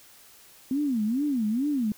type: tone with vibrato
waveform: sine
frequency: 250 Hz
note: B3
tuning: 21 cents sharp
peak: -23 dBFS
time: 0.71-1.92 s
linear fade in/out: 2 ms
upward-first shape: sine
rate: 2.3 Hz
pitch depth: 300 cents each way
effects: white hiss -53 dBFS RMS until 1.97 s